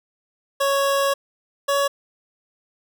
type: tone pair in turn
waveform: 25% pulse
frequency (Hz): 554.4 / 561.2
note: C#5 / C#5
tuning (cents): 0 / +21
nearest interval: unison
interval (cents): 21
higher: second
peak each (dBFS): -14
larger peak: neither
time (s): 0.6-1.14 / 1.68-1.88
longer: first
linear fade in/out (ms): 10
effects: none